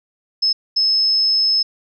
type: tone bursts at uneven times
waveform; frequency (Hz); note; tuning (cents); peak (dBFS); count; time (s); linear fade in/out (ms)
sine; 5200; E8; -24; -13; 2; 0.42-0.53 / 0.76-1.63; 10
effects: none